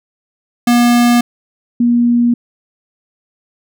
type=tone pair in turn; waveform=square / sine; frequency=240 / 238.8 Hz; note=B3 / A#3; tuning=-49 / +42 cents; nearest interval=unison; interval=9 cents; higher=first; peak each=-8 dBFS; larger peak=neither; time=0.67-1.21 / 1.8-2.34 s; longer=neither; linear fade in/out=5 ms; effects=none